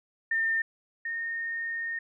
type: tone pair in turn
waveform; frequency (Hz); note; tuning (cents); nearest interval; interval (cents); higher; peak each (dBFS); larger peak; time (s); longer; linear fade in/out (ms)
sine; 1809 / 1838.5; A6 / A#6; +48 / -24; unison; 28; second; -24 / -30; first; 0.31-0.62 / 1.05-1.99; second; 5
effects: none